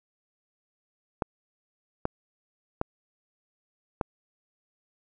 clicks, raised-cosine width 1 ms, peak -12 dBFS, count 4, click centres 1.222 / 2.054 / 2.814 / 4.012 s, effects none

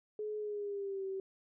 sine tone with pitch glide, 424.4 to 384.7 Hz, G#4 to G4, +38 to -33 cents, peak -36 dBFS, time 0.19-1.2 s, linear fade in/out 2 ms, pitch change -171 cents, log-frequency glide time 0.38-1.05 s, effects none

